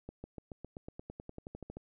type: accelerating click train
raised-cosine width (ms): 2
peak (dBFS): -30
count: 17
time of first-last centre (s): 0.09-1.77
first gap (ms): 150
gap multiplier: 0.95
effects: none